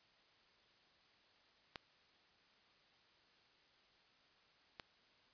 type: clicks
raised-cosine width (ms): 0.2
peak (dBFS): -27 / -29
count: 2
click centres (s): 1.758 / 4.798
effects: white hiss -70 dBFS RMS until 5.33 s + resampled to 11025 Hz